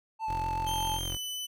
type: tone with vibrato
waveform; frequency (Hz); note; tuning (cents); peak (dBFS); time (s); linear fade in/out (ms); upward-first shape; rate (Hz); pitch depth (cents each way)
triangle; 880; A5; 0; -28; 0.19-1; 50; sine; 7.9; 20
type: tone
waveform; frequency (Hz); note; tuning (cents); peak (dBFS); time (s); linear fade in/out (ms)
20% pulse; 44; F1; +14; -30; 0.28-1.17; 10
type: tone with pitch glide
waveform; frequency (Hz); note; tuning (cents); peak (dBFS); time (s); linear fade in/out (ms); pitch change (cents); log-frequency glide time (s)
sawtooth; 3154 to 2999; G7 to F#7; +10 to +23; -31; 0.66-1.47; 20; -87; 1.06-1.14
effects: none